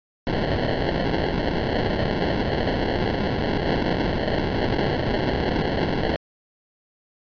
white noise with sample-and-hold, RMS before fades -23 dBFS, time 0.27-6.16 s, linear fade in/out 0 ms, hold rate 1225 Hz, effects resampled to 11025 Hz

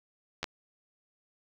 clicks, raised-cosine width 0.2 ms, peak -15 dBFS, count 2, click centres 0.43 / 0.442 s, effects low-pass 6000 Hz 12 dB/octave + 8-bit

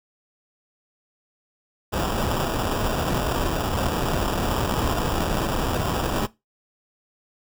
pink noise with sample-and-hold, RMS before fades -24 dBFS, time 1.92-6.27 s, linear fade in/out 20 ms, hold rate 2100 Hz, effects noise-tail reverb RT60 0.2 s tail -18 dB re dry

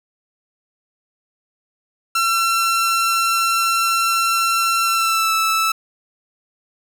sawtooth tone with pitch glide, 1352 to 1315 Hz, E6 to E6, +43 to -5 cents, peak -12 dBFS, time 2.15-5.72 s, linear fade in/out 5 ms, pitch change -48 cents, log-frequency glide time 4.88-5.33 s, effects none

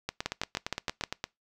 two click trains, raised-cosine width 0.2 ms, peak -12 / -14 dBFS, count 6 / 11, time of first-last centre 0.26-1.038 / 0.09-1.241 s, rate 6.43 / 8.69 Hz, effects noise-tail reverb RT60 0.2 s tail -24 dB re dry

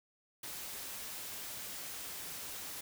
white noise, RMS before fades -44 dBFS, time 0.43-2.81 s, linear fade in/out 5 ms, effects none

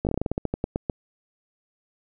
slowing click train, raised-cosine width 2 ms, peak -11 dBFS, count 15, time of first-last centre 0.05-0.898 s, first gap 18 ms, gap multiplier 1.17, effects none

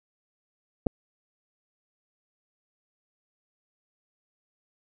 clicks, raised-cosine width 2 ms, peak -21 / -10 dBFS, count 2, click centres 0.864 / 0.868 s, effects none

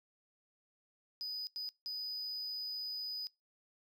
triangle tone bursts at uneven times, 4978 Hz, D#8, in tune, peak -36 dBFS, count 3, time 1.21-1.47 / 1.56-1.69 / 1.86-3.27 s, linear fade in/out 0 ms, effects noise-tail reverb RT60 0.2 s tail -24 dB re dry + tanh soft clip ceiling -32 dBFS

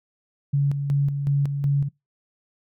sine tone with tremolo, 141.2 Hz, C#3, 32 cents sharp, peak -17 dBFS, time 0.53-1.89 s, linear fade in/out 10 ms, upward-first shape square, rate 2.7 Hz, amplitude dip 50%, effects noise-tail reverb RT60 0.2 s tail -24 dB re dry

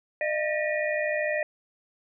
sine tone cluster, 606 / 666 / 1805 / 1918 / 2444 Hz, D#5 / E5 / A6 / A#6 / D#7, -46 / +18 / +44 / +49 / -32 cents, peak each -27 / -35 / -35 / -31 / -35 dBFS, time 0.21-1.43 s, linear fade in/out 2 ms, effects none

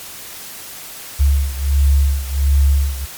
sine beating tone pair, 69.3 / 70.7 Hz, C#2 / C#2, 0 / +35 cents, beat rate 1.4 Hz, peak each -13 / -16 dBFS, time 1.19-3.06 s, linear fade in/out 20 ms, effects white hiss -33 dBFS RMS until 3.17 s + MP3 96 kbps

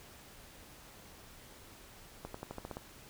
accelerating click train, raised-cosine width 1 ms, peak -27 dBFS, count 8, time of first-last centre 2.25-2.77 s, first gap 94 ms, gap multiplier 0.92, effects pink hiss -55 dBFS RMS until 3.09 s

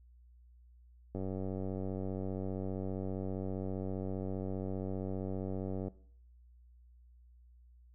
click train, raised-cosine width 2 ms, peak -26 dBFS, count 451, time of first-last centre 1.15-5.882 s, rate 95.1 Hz, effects noise-tail reverb RT60 0.6 s tail -20 dB re dry + added 60 Hz sine -57 dBFS peak until 7.94 s

